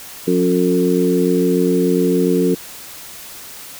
harmonic tone with a mistuned harmonic, 90 Hz, F#2, 47 cents flat, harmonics 2 / 3 / 4 / 5, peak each -18 / -18 / -18 / -18 dBFS, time 0.27-2.55 s, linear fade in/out 10 ms, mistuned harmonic 3, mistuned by +19 cents, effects white hiss -35 dBFS RMS until 3.79 s

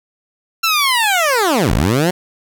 15% pulse linear two-way sweep, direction down then up, 1369 to 43.65 to 188.5 Hz, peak -6 dBFS, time 0.63-2.11 s, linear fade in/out 10 ms, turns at 1.73 s, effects none

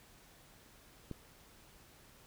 click, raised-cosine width 3 ms, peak -28 dBFS, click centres 1.113 s, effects pink hiss -61 dBFS RMS until 2.26 s

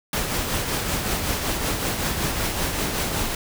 pink noise with tremolo, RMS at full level -23 dBFS, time 0.13-3.35 s, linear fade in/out 2 ms, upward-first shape triangle, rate 5.3 Hz, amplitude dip 45%, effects none

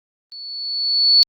sine tone with level ramp, 4435 Hz, C#8, in tune, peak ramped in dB -33 to -7 dBFS, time 0.32-1.23 s, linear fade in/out 0 ms, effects Opus 32 kbps

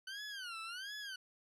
20% pulse tone with vibrato, 1498 Hz, F#6, 21 cents sharp, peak -38 dBFS, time 0.07-1.16 s, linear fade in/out 5 ms, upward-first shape sine, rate 1.4 Hz, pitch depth 220 cents each way, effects low-pass 9000 Hz 12 dB/octave

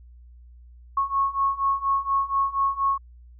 sine beating tone pair, 1096 / 1100.2 Hz, C#6 / C#6, -20 / -13 cents, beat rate 4.2 Hz, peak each -25 / -23 dBFS, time 0.97-2.98 s, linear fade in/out 5 ms, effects added 60 Hz sine -45 dBFS peak until 3.39 s

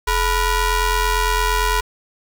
sawtooth ring-modulated tone, 472.6 Hz, A#4, 24 cents sharp, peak -9 dBFS, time 0.07-1.81 s, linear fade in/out 10 ms, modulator 517 Hz, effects 7-bit

